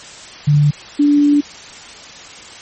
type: tone pair in turn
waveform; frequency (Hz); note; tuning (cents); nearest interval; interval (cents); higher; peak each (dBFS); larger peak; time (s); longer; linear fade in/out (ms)
sine; 146.83 / 290.5; D3 / D4; 0 / -19; octave; 1181; second; -8; neither; 0.47-0.71 / 0.99-1.41; second; 10
effects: white hiss -35 dBFS RMS until 2.61 s + MP3 32 kbps